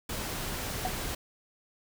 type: noise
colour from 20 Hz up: pink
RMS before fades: -35 dBFS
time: 0.09-1.15 s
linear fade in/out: 5 ms
type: tone with exponential decay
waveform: sine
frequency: 738 Hz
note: F#5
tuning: 5 cents flat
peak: -25 dBFS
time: 0.85-0.95 s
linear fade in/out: 1 ms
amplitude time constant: 20 ms
effects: none